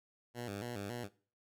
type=tone with vibrato; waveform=10% pulse; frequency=110 Hz; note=A2; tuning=in tune; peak=-32 dBFS; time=0.34-1.09 s; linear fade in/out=50 ms; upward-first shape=square; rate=3.6 Hz; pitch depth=160 cents each way; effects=noise-tail reverb RT60 0.4 s tail -20 dB re dry